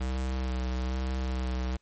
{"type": "tone with vibrato", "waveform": "square", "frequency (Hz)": 64, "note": "C2", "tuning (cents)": -38, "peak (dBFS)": -29, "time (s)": [0, 1.77], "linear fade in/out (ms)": 10, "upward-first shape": "sine", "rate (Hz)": 1.1, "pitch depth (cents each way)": 21, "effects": ["pink hiss -72 dBFS RMS until 1.81 s", "MP3 32 kbps"]}